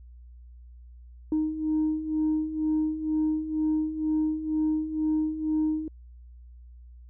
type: beating tone pair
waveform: sine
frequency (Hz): 308.7 / 310.8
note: D#4 / D#4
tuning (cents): -14 / -2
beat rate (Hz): 2.1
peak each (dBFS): -29 / -24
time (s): 1.32-5.88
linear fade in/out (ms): 2
effects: tanh soft clip ceiling -19 dBFS + added 60 Hz sine -45 dBFS peak until 7.09 s